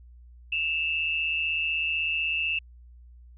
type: tone pair together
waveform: sine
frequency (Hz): 2638 / 2794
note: E7 / F7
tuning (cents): +1 / 0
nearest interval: minor second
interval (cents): 99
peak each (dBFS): -26 / -30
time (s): 0.52-2.59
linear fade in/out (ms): 5
effects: added 60 Hz sine -47 dBFS peak until 3.37 s